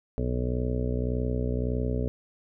harmonic tone, 61.74 Hz, B1, in tune, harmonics 1 / 2 / 3 / 4 / 5 / 6 / 7 / 8 / 9 / 10, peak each -29 / -31 / -39 / -33 / -42 / -43 / -34 / -43 / -39 / -45 dBFS, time 0.18-2.08 s, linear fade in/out 0 ms, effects none

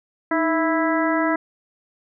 harmonic tone with a mistuned harmonic, 329.1 Hz, E4, 3 cents flat, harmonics 1 / 2 / 3 / 4 / 5 / 6, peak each -21 / -24 / -26 / -27 / -28 / -29 dBFS, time 0.31-1.36 s, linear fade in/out 5 ms, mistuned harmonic 1, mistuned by -80 cents, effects none

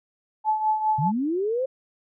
sine tone with tremolo, 864 Hz, A5, 32 cents flat, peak -17 dBFS, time 0.44-1.12 s, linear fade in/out 50 ms, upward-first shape triangle, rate 4.9 Hz, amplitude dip 70%
sine linear sweep, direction up, 128.9 to 538 Hz, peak -22 dBFS, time 0.98-1.66 s, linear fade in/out 10 ms
effects none

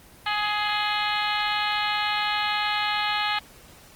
harmonic tone with a mistuned harmonic, 418.3 Hz, G#4, 12 cents sharp, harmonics 2 / 3 / 4 / 5 / 6 / 7 / 8 / 9 / 10, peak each -28 / -30 / -31 / -32 / -33 / -33 / -34 / -35 / -35 dBFS, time 0.26-3.39 s, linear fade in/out 5 ms, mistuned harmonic 7, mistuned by +21 cents, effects pink hiss -50 dBFS RMS until 3.95 s + Opus 24 kbps

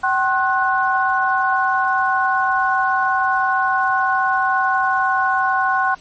sine tone cluster, 764 / 1068 / 1478 Hz, G5 / C6 / F#6, -45 / +35 / -2 cents, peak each -19 dBFS, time 0.03-5.95 s, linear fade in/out 10 ms, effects pink hiss -47 dBFS RMS until 6 s + MP3 32 kbps

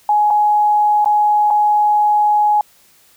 sine tone with dropouts, 838 Hz, G#5, 15 cents sharp, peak -10 dBFS, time 0.09-2.61 s, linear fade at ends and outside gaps 2 ms, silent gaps 0.304-0.307 / 1.046-1.058 / 1.504-1.508 s, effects white hiss -51 dBFS RMS until 3.16 s

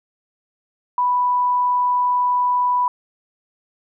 sine tone, 987.8 Hz, B5, in tune, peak -15 dBFS, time 0.98-2.88 s, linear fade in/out 2 ms, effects none

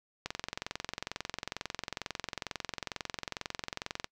click train, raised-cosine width 0.2 ms, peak -17 dBFS, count 85, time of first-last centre 0.26-4.044 s, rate 22.2 Hz, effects noise-tail reverb RT60 0.1 s tail -26 dB re dry

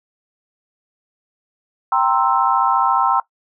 sine chord, C dominant seventh, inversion second, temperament equal, 784 / 932.3 / 1046.5 / 1318.5 Hz, G5 / Bb5 / C6 / E6, 0 / 0 / 0 / 0 cents, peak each -19 dBFS, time 1.92-3.2 s, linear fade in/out 2 ms, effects noise-tail reverb RT60 0.1 s tail -18 dB re dry

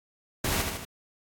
pink noise with echo, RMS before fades -28 dBFS, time 0.44-0.62 s, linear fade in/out 5 ms, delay 77 ms, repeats 3, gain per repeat -4 dB, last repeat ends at 0.851 s, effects AAC 64 kbps

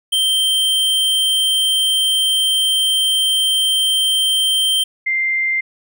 square / sine tone pair in turn, 3136 / 2093 Hz, G7 / C7, 0 / 0 cents, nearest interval perfect fifth, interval 700 cents, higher first, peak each -14 / -15 dBFS, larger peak first, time 0.12-4.84 / 5.06-5.61 s, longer first, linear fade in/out 10 ms, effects none

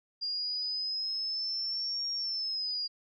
sine exponential two-way sweep, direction up then down, 4800 to 5580 to 4800 Hz, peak -31 dBFS, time 0.21-2.88 s, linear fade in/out 20 ms, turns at 2.11 s, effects none

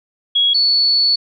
sine tone pair in turn, 3322 / 4434 Hz, G#7 / C#8, 0 / 0 cents, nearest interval perfect fourth, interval 500 cents, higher second, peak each -11 dBFS, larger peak neither, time 0.35-0.54 / 0.54-1.16 s, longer second, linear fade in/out 10 ms, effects none

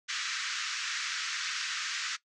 pink band-pass noise, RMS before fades -35 dBFS, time 0.08-2.17 s, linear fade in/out 20 ms, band 1300 to 6900 Hz, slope 48 dB/octave, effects noise-tail reverb RT60 0.1 s tail -17 dB re dry

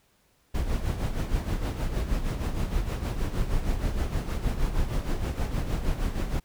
brown noise with tremolo, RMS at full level -25 dBFS, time 0.54-6.4 s, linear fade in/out 10 ms, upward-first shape sine, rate 6.4 Hz, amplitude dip 60%, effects pink hiss -66 dBFS RMS until 6.44 s

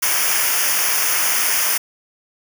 white noise with comb filter, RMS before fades -18 dBFS, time 0.02-1.78 s, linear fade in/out 10 ms, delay 0.25 ms, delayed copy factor -0.85, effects none

